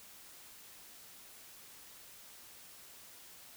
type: silence
effects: white hiss -55 dBFS RMS until 3.56 s